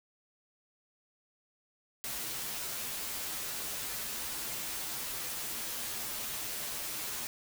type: noise with comb filter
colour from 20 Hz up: white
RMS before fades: -38 dBFS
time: 2.04-7.27 s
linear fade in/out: 0 ms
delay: 11 ms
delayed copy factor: -0.75
effects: none